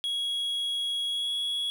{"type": "tone with pitch glide", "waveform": "triangle", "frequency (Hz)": [3322, 3349], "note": ["G#7", "G#7"], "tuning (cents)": [0, 14], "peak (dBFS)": -26, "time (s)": [0.04, 1.7], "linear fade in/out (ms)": 0, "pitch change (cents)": 14, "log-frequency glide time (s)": [1.06, 1.31], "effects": ["9-bit"]}